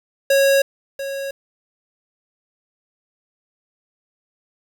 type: tone with echo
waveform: square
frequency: 550 Hz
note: C#5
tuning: 14 cents flat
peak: -13 dBFS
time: 0.3-0.62 s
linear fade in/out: 5 ms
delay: 690 ms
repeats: 1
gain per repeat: -13 dB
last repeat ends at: 1.31 s
effects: 7-bit